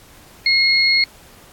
sine tone pair together, 2154 / 4308 Hz, C7 / C8, +50 / +50 cents, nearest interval octave, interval 1200 cents, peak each -15 dBFS, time 0.46-1.04 s, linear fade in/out 2 ms, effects pink hiss -46 dBFS RMS until 1.52 s + AAC 64 kbps

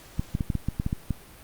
clicks, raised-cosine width 5 ms, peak -13 dBFS, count 10, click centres 0.195 / 0.351 / 0.408 / 0.502 / 0.553 / 0.686 / 0.799 / 0.864 / 0.929 / 1.107 s, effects pink hiss -49 dBFS RMS until 1.43 s + Opus 48 kbps

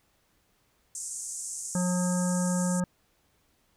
pink band-pass noise, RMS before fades -37 dBFS, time 0.95-2.8 s, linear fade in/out 2 ms, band 6500 to 9200 Hz, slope 48 dB/octave
harmonic tone, 180 Hz, F#3, 47 cents flat, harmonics 1 / 3 / 5 / 7 / 9, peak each -25 / -35 / -39 / -42 / -44 dBFS, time 1.75-2.84 s, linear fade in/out 2 ms
effects pink hiss -69 dBFS RMS until 3.76 s

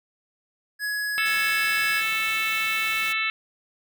square tone, 1680 Hz, G#6, 19 cents sharp, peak -26 dBFS, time 0.79-2.03 s, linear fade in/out 50 ms
harmonic tone, 440 Hz, A4, in tune, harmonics 3 / 4 / 5 / 6 / 7 / 8 / 9, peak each -31 / -33 / -27 / -27 / -37 / -37 / -35 dBFS, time 1.18-3.3 s, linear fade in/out 0 ms
white noise, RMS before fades -37 dBFS, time 1.25-3.13 s, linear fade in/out 10 ms
effects none

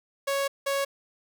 sawtooth tone pair in turn, 554.4 / 554.4 Hz, C#5 / C#5, 0 / 0 cents, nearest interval unison, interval 0 cents, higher neither, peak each -21 dBFS, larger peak neither, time 0.27-0.48 / 0.66-0.85 s, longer first, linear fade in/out 10 ms, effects none

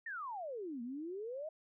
sine exponential two-way sweep, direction down then up, 1874 to 229.1 to 649 Hz, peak -40 dBFS, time 0.06-1.49 s, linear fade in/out 5 ms, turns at 0.82 s, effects none

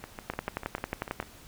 two click trains, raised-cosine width 0.5 ms, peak -23 / -15 dBFS, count 9 / 11, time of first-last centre 0.04-1.227 / 0.3-1.201 s, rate 6.74 / 11.1 Hz, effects pink hiss -52 dBFS RMS until 1.47 s

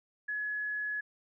sine tone, 1694 Hz, G#6, 34 cents sharp, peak -32 dBFS, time 0.28-1.01 s, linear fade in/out 10 ms, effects none

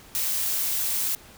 blue noise, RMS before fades -26 dBFS, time 0.15-1.15 s, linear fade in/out 0 ms, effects pink hiss -49 dBFS RMS until 1.37 s

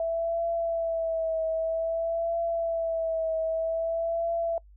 sine tone with vibrato, 659 Hz, E5, 1 cent flat, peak -25 dBFS, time 0-4.58 s, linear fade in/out 2 ms, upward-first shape triangle, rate 0.52 Hz, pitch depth 41 cents each way, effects noise-tail reverb RT60 0.1 s tail -25 dB re dry + added 50 Hz sine -50 dBFS peak until 4.76 s

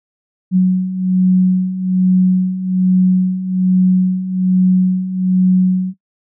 sine beating tone pair, 183.8 / 185 Hz, F#3 / F#3, -11 / 0 cents, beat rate 1.2 Hz, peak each -16 / -11 dBFS, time 0.51-5.94 s, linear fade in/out 50 ms, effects noise-tail reverb RT60 0.1 s tail -19 dB re dry

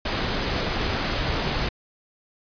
pink noise, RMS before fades -25 dBFS, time 0.05-1.69 s, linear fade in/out 5 ms, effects resampled to 11025 Hz

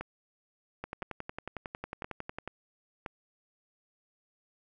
two click trains, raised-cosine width 0.5 ms, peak -22 / -22 dBFS, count 19 / 4, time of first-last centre 0.84-2.476 / 0.01-3.062 s, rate 11 / 0.983 Hz, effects none

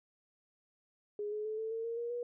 sine tone with pitch steps, 415.3 / 424.3 / 433.4 / 442.8 / 452.4 / 462.1 / 472.1 / 482.3 Hz, G#4 / G#4 / A4 / A4 / A4 / A#4 / A#4 / B4, 0 / +37 / -26 / +11 / +48 / -15 / +22 / -41 cents, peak -35 dBFS, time 1.19-2.23 s, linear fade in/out 2 ms, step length 130 ms, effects none

